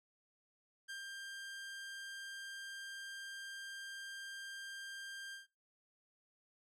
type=tone with ADSR envelope; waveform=sawtooth; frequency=1591 Hz; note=G6; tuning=25 cents sharp; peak=-40 dBFS; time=0.88-5.47 s; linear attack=21 ms; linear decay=120 ms; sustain=-2 dB; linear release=140 ms; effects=noise-tail reverb RT60 0.3 s tail -23 dB re dry + low-pass 10000 Hz 12 dB/octave